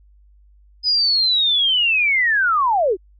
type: linear sweep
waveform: sine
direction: down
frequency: 5040 to 333 Hz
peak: -14 dBFS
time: 0.83-2.97 s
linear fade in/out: 50 ms
effects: added 50 Hz sine -48 dBFS peak until 3.19 s